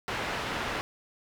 white low-pass noise, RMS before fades -33 dBFS, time 0.08-0.81 s, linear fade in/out 0 ms, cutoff 2000 Hz, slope 12 dB/octave, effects none

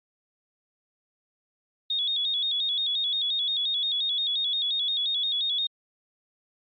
sine tone with vibrato, 3540 Hz, A7, 10 cents sharp, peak -24 dBFS, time 1.9-5.67 s, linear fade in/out 5 ms, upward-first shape square, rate 5.7 Hz, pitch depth 76 cents each way, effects Opus 48 kbps

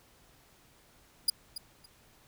sawtooth tone with echo, 4885 Hz, D#8, 33 cents flat, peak -19 dBFS, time 1.28-1.3 s, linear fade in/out 5 ms, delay 280 ms, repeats 2, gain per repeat -14 dB, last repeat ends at 1.86 s, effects pink hiss -62 dBFS RMS until 2.27 s

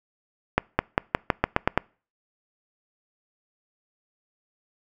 accelerating click train, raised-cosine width 0.5 ms, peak -3 dBFS, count 9, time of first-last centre 0.58-1.776 s, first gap 210 ms, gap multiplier 0.9, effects noise-tail reverb RT60 0.4 s tail -26 dB re dry

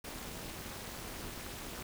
pink noise with amplitude modulation, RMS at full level -40 dBFS, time 0.04-1.83 s, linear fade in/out 5 ms, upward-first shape sine, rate 289 Hz, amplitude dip 95%, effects none

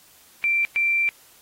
sine tone bursts at uneven times, 2353 Hz, D7, 3 cents sharp, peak -18 dBFS, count 2, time 0.44-0.65 / 0.76-1.09 s, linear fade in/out 0 ms, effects white hiss -53 dBFS RMS until 1.41 s + AAC 48 kbps

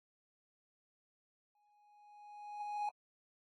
triangle tone with exponential growth, 830.6 Hz, G#5, in tune, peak -32 dBFS, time 1.55-2.89 s, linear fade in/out 2 ms, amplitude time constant 290 ms, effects AAC 32 kbps

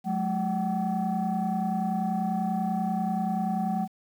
sine tone cluster, 183.4 / 213.7 / 757 Hz, F#3 / G#3 / F#5, -15 / +50 / +39 cents, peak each -28 dBFS, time 0.04-3.88 s, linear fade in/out 50 ms, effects tanh soft clip ceiling -20 dBFS + 9-bit

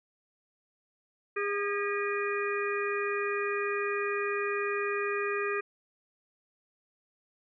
harmonic tone with a mistuned harmonic, 406.8 Hz, G#4, 36 cents flat, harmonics 1 / 3 / 4 / 5 / 6, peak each -31 / -35 / -38 / -38 / -37 dBFS, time 1.36-5.61 s, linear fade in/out 10 ms, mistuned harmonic 5, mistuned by -98 cents, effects none

